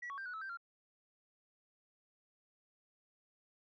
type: tone with pitch steps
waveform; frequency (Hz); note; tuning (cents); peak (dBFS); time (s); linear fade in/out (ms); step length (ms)
sine; 1936 / 1116 / 1576 / 1469 / 1304 / 1566 / 1384; B6 / C#6 / G6 / F#6 / E6 / G6 / F6; -35 / +11 / +9 / -13 / -19 / -2 / -16; -40; 0.02-0.573; 10; 79
effects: tanh soft clip ceiling -39 dBFS